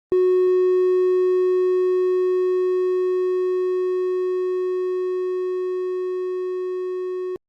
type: tone with level ramp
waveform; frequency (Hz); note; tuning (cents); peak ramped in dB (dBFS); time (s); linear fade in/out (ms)
triangle; 367; F#4; -14; -11 to -22; 0.12-7.36; 0
effects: tanh soft clip ceiling -9 dBFS + Opus 32 kbps